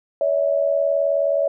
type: tone pair together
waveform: sine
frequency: 565 / 644.3 Hz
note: C#5 / E5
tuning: +33 / -40 cents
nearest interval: major second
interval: 227 cents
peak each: -18 / -21 dBFS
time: 0.21-1.48 s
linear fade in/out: 2 ms
effects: none